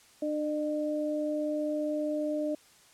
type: tone pair together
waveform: sine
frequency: 300 / 604.9 Hz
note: D4 / D#5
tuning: +37 / -49 cents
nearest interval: octave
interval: 1214 cents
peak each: -31 / -31 dBFS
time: 0.22-2.55 s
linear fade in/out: 5 ms
effects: white hiss -59 dBFS RMS until 2.93 s + low-pass 10000 Hz 12 dB/octave